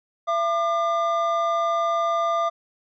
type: tone pair together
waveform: triangle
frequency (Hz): 673.5 / 1200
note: E5 / D6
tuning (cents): +37 / +37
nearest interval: minor seventh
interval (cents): 1000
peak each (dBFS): -21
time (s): 0.27-2.5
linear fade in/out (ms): 20
effects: resampled to 16000 Hz